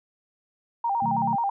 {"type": "tone with vibrato", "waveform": "sine", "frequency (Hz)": 862, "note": "A5", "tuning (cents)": -36, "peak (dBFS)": -22, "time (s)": [0.84, 1.5], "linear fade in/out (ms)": 5, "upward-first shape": "square", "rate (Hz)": 9.2, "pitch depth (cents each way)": 140}
{"type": "chord", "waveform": "sine", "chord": "B dominant seventh", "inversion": "none", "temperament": "just", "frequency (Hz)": [123.47, 154.34, 185.21, 222.2], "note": ["B2", "D#3", "F#3", "A3"], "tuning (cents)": [0, -14, 2, 17], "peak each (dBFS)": [-36, -34, -35, -30], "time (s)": [1.02, 1.36], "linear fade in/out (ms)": 5}
{"effects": []}